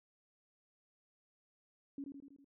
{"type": "tone with echo", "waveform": "sine", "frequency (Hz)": 278.6, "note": "C#4", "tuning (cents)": 9, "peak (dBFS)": -40, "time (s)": [1.98, 2.04], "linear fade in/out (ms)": 2, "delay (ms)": 81, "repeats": 5, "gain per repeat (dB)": -4, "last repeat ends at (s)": 2.445, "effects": []}